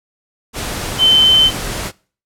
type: tone in noise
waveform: sine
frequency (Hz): 3076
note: G7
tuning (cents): -33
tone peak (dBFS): -7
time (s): 0.98-1.51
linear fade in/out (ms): 50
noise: pink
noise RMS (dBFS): -23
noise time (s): 0.53-1.92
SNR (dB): +13
effects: noise-tail reverb RT60 0.4 s tail -22 dB re dry + low-pass 12000 Hz 12 dB/octave